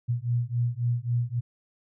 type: beating tone pair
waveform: sine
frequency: 118.3 / 122 Hz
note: A#2 / B2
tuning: +26 / -21 cents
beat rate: 3.7 Hz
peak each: -27 dBFS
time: 0.08-1.41 s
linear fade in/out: 20 ms
effects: none